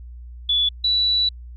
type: tone pair in turn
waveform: sine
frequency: 3436 / 3945 Hz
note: A7 / B7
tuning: -42 / -3 cents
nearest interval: major second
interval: 239 cents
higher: second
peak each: -16 dBFS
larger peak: neither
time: 0.49-0.69 / 0.84-1.29 s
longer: second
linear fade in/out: 5 ms
effects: added 60 Hz sine -35 dBFS peak until 1.56 s